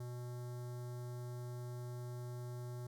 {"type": "tone with notch filter", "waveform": "square", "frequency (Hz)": 122.5, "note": "B2", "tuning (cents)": -14, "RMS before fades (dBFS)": -45, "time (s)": [0, 2.87], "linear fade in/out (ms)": 5, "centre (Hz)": 2600, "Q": 0.57, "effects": []}